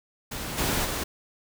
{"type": "noise with level steps", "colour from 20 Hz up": "pink", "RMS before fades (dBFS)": [-34, -26, -30], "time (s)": [0.31, 1.04], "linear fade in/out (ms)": 10, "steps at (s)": [0.57, 0.84], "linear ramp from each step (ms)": 20, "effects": []}